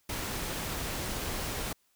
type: noise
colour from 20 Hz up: pink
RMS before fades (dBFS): -35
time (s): 0.09-1.73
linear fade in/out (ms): 5
effects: white hiss -71 dBFS RMS until 1.95 s